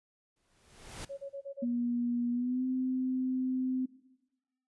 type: noise with exponential growth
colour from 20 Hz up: pink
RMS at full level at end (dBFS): -40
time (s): 0.36-1.05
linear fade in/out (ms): 5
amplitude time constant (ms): 150
type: tone bursts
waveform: sine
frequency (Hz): 554.4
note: C#5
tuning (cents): 0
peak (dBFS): -37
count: 5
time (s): 1.09-1.653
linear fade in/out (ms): 20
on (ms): 87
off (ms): 32
type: tone with pitch glide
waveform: sine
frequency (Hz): 240.3 to 257.5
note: B3 to C4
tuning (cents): -47 to -28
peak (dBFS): -29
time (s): 1.62-3.86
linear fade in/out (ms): 10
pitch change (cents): +119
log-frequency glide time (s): 2.31-2.64
effects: noise-tail reverb RT60 1.0 s tail -17 dB re dry + resampled to 24000 Hz